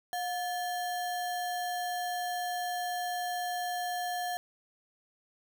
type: tone with sample-and-hold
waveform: sine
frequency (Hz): 717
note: F5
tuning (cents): +45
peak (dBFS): -31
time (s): 0.13-4.37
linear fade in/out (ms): 0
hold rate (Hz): 2450
effects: none